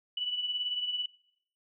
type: beating tone pair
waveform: sine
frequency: 2960 / 2978 Hz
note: F#7 / F#7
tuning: 0 / +11 cents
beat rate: 18 Hz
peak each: -31 / -39 dBFS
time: 0.17-1.06 s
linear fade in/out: 5 ms
effects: noise-tail reverb RT60 0.7 s tail -23 dB re dry